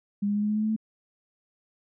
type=tone with pitch steps; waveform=sine; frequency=202.9 / 205.1 / 207.4 / 209.7 / 212 / 214.3 / 216.7 / 219.1 Hz; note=G#3 / G#3 / G#3 / G#3 / G#3 / A3 / A3 / A3; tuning=-40 / -21 / -2 / +17 / +36 / -45 / -26 / -7 cents; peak=-23 dBFS; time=0.22-0.764 s; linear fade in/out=10 ms; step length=68 ms; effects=none